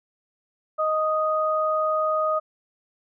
sine tone pair together, 623.9 / 1244.5 Hz, D#5 / D#6, +5 / 0 cents, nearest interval octave, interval 1195 cents, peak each -23 dBFS, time 0.78-2.4 s, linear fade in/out 20 ms, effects none

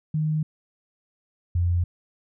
sine tone pair in turn, 154.7 / 87.34 Hz, D#3 / F2, -10 / +1 cents, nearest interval minor seventh, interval 989 cents, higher first, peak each -21 / -19 dBFS, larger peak second, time 0.14-0.43 / 1.55-1.84 s, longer neither, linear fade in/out 5 ms, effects none

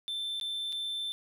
triangle tone with dropouts, 3547 Hz, A7, 13 cents sharp, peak -31 dBFS, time 0.08-1.12 s, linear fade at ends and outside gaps 0 ms, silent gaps 0.399-0.412 / 0.723-0.727 s, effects none

